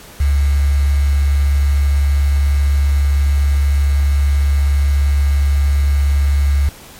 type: tone with quantisation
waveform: sine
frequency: 70.6 Hz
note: C#2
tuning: 32 cents sharp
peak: -10 dBFS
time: 0.2-6.69 s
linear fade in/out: 5 ms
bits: 5
effects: pink hiss -38 dBFS RMS until 6.99 s + MP3 64 kbps